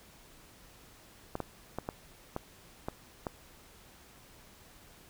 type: clicks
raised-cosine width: 1 ms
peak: -20 dBFS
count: 7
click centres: 1.354 / 1.403 / 1.786 / 1.889 / 2.364 / 2.885 / 3.268 s
effects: pink hiss -57 dBFS RMS until 5.09 s